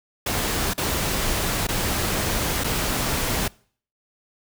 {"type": "noise with dropouts", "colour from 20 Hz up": "pink", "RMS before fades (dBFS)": -24, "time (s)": [0.26, 3.48], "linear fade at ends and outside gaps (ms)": 5, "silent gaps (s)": [[0.736, 0.778], [1.67, 1.686], [2.638, 2.642]], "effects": ["noise-tail reverb RT60 0.5 s tail -24 dB re dry"]}